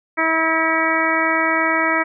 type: harmonic tone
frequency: 322.8 Hz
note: E4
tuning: 36 cents flat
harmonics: 1 / 2 / 3 / 4 / 5 / 6 / 7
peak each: -24 / -24 / -24 / -22 / -25 / -21 / -23 dBFS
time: 0.17-2.04 s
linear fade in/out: 20 ms
effects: none